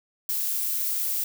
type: noise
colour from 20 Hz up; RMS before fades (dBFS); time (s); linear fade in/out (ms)
violet; -27; 0.29-1.24; 2
effects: none